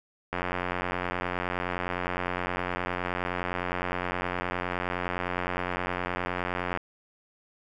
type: click train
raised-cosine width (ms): 0.5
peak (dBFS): -14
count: 579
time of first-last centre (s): 0.33-6.774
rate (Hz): 89.7
effects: none